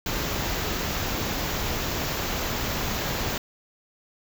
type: band-stop noise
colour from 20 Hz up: pink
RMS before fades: -28 dBFS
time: 0.06-3.38 s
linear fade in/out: 2 ms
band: 7400 to 12000 Hz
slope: 96 dB/octave
effects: none